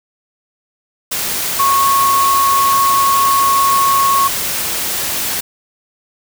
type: tone in noise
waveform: sine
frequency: 1100 Hz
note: C#6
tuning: 14 cents flat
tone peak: -10 dBFS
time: 1.59-4.28 s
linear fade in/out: 10 ms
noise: white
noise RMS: -19 dBFS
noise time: 1.11-5.41 s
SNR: +6 dB
effects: none